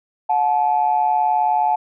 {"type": "tone pair together", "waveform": "sine", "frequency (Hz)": [726, 865], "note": ["F#5", "A5"], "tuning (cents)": [-33, -30], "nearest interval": "minor third", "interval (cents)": 303, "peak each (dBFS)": [-18, -16], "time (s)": [0.29, 1.76], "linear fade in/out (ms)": 10, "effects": ["tanh soft clip ceiling -7 dBFS"]}